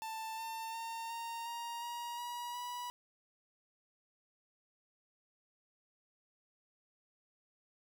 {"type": "tone with pitch steps", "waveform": "45% pulse", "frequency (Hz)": [887, 899.4, 911.9, 924.7, 937.6, 950.7, 963.9, 977.4], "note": ["A5", "A5", "A#5", "A#5", "A#5", "A#5", "B5", "B5"], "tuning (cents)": [14, 38, -38, -14, 10, 34, -42, -18], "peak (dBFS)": -40, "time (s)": [0.02, 2.9], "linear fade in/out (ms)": 0, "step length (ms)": 360, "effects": []}